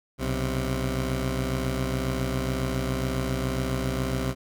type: tone pair together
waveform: 15% pulse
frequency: 62 / 131.29 Hz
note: B1 / C3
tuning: +7 / +6 cents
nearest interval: octave + minor second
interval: 1299 cents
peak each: -22 dBFS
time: 0.18-4.35 s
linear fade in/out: 50 ms
effects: none